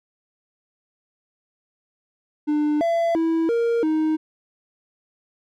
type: tone with pitch steps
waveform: triangle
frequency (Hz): 298.9 / 673 / 327 / 466.3 / 312.8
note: D4 / E5 / E4 / A#4 / D#4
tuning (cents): +31 / +36 / -14 / +1 / +9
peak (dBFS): -16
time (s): 2.47-4.17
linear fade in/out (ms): 20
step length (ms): 340
effects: none